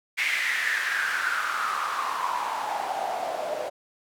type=noise with band-pass filter sweep; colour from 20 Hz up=white; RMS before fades=-28 dBFS; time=0.17-3.7 s; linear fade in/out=20 ms; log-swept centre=2200 to 590 Hz; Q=6.5; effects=none